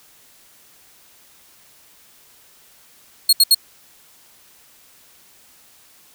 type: tone bursts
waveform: sawtooth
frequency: 4300 Hz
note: C8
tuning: 47 cents sharp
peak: -6 dBFS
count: 3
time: 3.29-3.547 s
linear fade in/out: 5 ms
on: 39 ms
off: 70 ms
effects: white hiss -51 dBFS RMS until 6.14 s